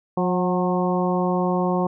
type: harmonic tone with a mistuned harmonic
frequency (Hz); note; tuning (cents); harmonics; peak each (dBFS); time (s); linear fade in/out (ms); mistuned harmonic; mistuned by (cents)
180; F#3; -47; 1 / 2 / 3 / 4 / 5 / 6; -22 / -25 / -27 / -28 / -29 / -30; 0.17-1.87; 5; 4; +37
effects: none

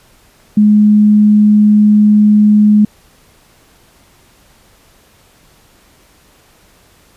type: tone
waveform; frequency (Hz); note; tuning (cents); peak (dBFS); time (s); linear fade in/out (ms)
sine; 210; G#3; +19; -4; 0.57-2.85; 5
effects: pink hiss -48 dBFS RMS until 7.16 s + resampled to 32000 Hz

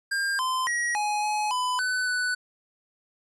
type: tone with pitch steps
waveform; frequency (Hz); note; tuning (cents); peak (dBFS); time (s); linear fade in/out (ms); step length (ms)
square; 1603 / 1031 / 1904 / 837 / 845 / 1002 / 1504 / 1490; G6 / C6 / A#6 / G#5 / G#5 / B5 / F#6 / F#6; +38 / -26 / +36 / +13 / +30 / +25 / +28 / +12; -25; 0.11-2.35; 10; 280
effects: resampled to 24000 Hz

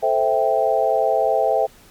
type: chord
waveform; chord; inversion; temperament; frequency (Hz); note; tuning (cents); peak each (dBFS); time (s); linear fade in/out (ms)
sine; A minor seventh; none; equal; 440 / 523.3 / 659.3 / 784; A4 / C5 / E5 / G5; 0 / 0 / 0 / 0; -23 / -21 / -19 / -21; 0.02-1.67; 20
effects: pink hiss -49 dBFS RMS until 1.9 s + MP3 96 kbps

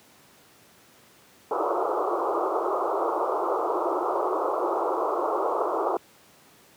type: band-pass noise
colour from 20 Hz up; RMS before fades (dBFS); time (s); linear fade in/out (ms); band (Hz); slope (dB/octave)
pink; -26; 1.51-5.97; 2; 330 to 1300; 96
effects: pink hiss -55 dBFS RMS until 6.76 s + high-pass 150 Hz 12 dB/octave

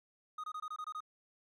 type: tone bursts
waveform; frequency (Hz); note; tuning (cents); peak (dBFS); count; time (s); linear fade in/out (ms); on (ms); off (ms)
triangle; 1244.5; D#6; 0; -37; 8; 0.38-1.005; 5; 58; 23
effects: none

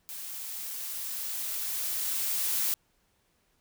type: noise with level ramp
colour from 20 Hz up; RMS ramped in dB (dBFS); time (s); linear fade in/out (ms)
blue; -40 to -28; 0.09-2.74; 0
effects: pink hiss -71 dBFS RMS until 3.6 s

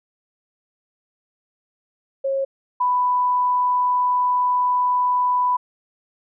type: tone pair in turn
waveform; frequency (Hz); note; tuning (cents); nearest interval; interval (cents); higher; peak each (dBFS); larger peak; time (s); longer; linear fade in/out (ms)
sine; 543 / 992.4; C#5 / B5; -36 / +8; minor seventh; 1044; second; -19 / -16; second; 2.24-2.45 / 2.8-5.57; second; 10
effects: none

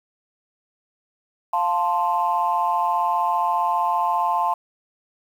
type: chord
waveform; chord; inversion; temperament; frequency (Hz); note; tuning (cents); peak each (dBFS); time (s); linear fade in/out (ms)
sine; F major; none; equal; 698.5 / 880 / 1046.5; F5 / A5 / C6; 0 / 0 / 0; -24 / -21 / -22; 1.53-4.54; 5
effects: tanh soft clip ceiling -10 dBFS + 8-bit

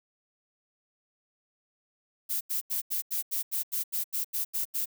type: noise bursts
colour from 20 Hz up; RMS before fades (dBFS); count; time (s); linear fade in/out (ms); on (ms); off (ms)
violet; -30; 13; 2.29-4.858; 20; 120; 84
effects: none

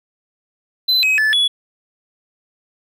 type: tone with pitch steps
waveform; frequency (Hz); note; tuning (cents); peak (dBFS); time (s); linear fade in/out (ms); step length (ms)
triangle; 4036 / 2540 / 1739 / 3394; B7 / D#7 / A6 / G#7; +37 / +35 / -21 / +37; -11; 0.88-1.48; 10; 150
effects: none

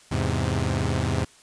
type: chord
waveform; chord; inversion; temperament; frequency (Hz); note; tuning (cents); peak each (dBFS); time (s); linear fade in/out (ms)
sawtooth; E augmented; none; equal; 82.41 / 103.83 / 130.81; E2 / G#2 / B#2; 0 / 0 / 0; -23; 0.11-1.25; 10
effects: white hiss -53 dBFS RMS until 1.42 s + resampled to 22050 Hz

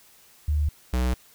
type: tone pair in turn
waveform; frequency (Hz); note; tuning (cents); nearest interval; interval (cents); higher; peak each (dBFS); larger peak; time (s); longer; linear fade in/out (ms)
sine / square; 74.5 / 62.43; D2 / B1; +25 / +19; minor third; 306; first; -20 / -22; first; 0.48-0.69 / 0.93-1.14; neither; 5
effects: white hiss -55 dBFS RMS until 1.34 s

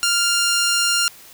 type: tone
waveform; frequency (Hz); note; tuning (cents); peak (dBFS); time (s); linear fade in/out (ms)
10% pulse; 1396.9; F6; 0; -8; 0.03-1.08; 0
effects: white hiss -44 dBFS RMS until 1.33 s

